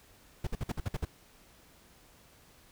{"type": "noise bursts", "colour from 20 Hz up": "brown", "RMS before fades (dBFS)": -32, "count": 8, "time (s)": [0.44, 1.051], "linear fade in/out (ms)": 5, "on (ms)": 30, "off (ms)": 53, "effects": ["pink hiss -60 dBFS RMS until 2.71 s"]}